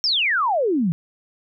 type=exponential sweep; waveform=sine; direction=down; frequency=5588 to 155.56 Hz; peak=-17 dBFS; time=0.04-0.92 s; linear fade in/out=0 ms; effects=none